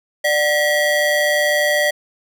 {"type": "ring-modulated tone", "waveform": "square", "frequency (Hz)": 667, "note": "E5", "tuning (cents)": 20, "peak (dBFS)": -12, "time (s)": [0.24, 1.91], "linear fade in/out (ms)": 10, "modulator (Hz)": 1260, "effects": []}